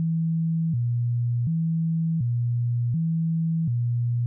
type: tone with vibrato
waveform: sine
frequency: 140 Hz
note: C#3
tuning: 18 cents sharp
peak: -21 dBFS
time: 0-4.26 s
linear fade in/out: 0 ms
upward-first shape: square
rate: 0.68 Hz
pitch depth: 270 cents each way
effects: none